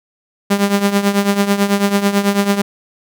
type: tone with tremolo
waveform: sawtooth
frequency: 200.7 Hz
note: G3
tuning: 41 cents sharp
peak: -5 dBFS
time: 0.5-2.62 s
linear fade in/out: 10 ms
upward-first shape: triangle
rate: 9.1 Hz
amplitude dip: 80%
effects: none